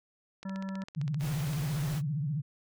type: click train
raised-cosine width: 0.2 ms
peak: -28 dBFS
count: 18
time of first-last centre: 0.43-1.534 s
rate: 15.4 Hz
type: harmonic tone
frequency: 192.5 Hz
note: G3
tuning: 31 cents flat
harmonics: 1 / 3 / 5 / 7 / 9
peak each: -34 / -48 / -49 / -52 / -53 dBFS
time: 0.45-0.84 s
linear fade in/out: 5 ms
type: tone with vibrato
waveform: sine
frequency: 146.83 Hz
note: D3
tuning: in tune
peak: -29 dBFS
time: 0.96-2.42 s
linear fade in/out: 20 ms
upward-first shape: triangle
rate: 15 Hz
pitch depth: 220 cents each way
type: noise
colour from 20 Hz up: pink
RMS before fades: -42 dBFS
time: 1.19-2.02 s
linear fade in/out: 50 ms
effects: none